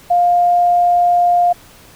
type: tone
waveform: sine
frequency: 704 Hz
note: F5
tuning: 14 cents sharp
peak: -9 dBFS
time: 0.1-1.53 s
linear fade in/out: 10 ms
effects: pink hiss -43 dBFS RMS until 1.95 s